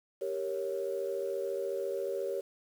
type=chord; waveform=sine; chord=G diminished; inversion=none; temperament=equal; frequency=392 / 466.2 / 554.4 Hz; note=G4 / Bb4 / Db5; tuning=0 / 0 / 0 cents; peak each=-35 / -37 / -35 dBFS; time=0.21-2.41 s; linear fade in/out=10 ms; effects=tanh soft clip ceiling -23 dBFS + 9-bit